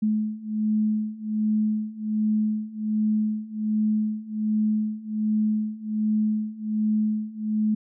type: beating tone pair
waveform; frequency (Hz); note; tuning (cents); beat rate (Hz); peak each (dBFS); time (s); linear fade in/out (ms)
sine; 213.8 / 215.1; A3 / A3; -49 / -39; 1.3; -26 / -24; 0.02-7.75; 10
effects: none